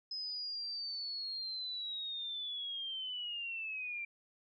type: linear sweep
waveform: sine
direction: down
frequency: 5100 to 2349 Hz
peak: -38 dBFS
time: 0.11-4.05 s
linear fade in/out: 5 ms
effects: none